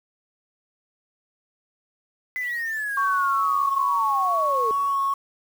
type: linear sweep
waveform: sine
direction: down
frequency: 2030 to 430 Hz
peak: -25 dBFS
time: 2.36-4.71 s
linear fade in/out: 0 ms
type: tone with vibrato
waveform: sine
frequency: 1108.7 Hz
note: C#6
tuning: in tune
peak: -20 dBFS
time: 2.97-5.14 s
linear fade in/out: 5 ms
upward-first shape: sine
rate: 2.3 Hz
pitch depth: 17 cents each way
effects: 7-bit